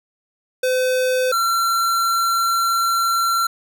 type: tone pair in turn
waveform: square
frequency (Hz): 510 / 1361.5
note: C5 / F6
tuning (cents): -44 / -44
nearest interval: octave + perfect fourth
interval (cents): 1700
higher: second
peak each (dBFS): -17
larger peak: neither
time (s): 0.63-1.32 / 1.32-3.47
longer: second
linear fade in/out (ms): 5
effects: none